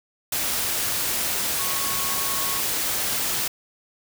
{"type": "tone in noise", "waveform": "sine", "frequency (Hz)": 1100, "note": "C#6", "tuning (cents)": -14, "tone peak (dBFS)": -33, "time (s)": [1.59, 2.6], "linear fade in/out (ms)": 5, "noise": "white", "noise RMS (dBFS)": -25, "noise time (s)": [0.32, 3.48], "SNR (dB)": -11, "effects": []}